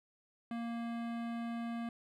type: tone with hard clipping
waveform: sine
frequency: 233.1 Hz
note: A#3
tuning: in tune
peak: -39 dBFS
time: 0.51-1.89 s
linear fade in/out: 2 ms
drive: 18 dB
effects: none